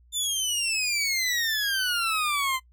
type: exponential sweep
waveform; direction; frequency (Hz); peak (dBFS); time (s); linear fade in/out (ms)
20% pulse; down; 3577 to 1024; -19; 0.12-2.6; 50
effects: noise-tail reverb RT60 0.1 s tail -21 dB re dry + added 60 Hz sine -54 dBFS peak until 2.72 s